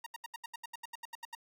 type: tone bursts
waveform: sawtooth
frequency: 932.3 Hz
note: A#5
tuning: in tune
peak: -37 dBFS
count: 14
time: 0.04-1.351 s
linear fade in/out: 5 ms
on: 24 ms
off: 75 ms
effects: none